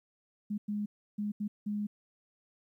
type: tone bursts at uneven times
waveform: sine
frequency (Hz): 207.7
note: G#3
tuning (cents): 0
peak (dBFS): -31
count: 5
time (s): 0.5-0.58 / 0.68-0.86 / 1.18-1.32 / 1.4-1.48 / 1.66-1.87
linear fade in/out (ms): 10
effects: 12-bit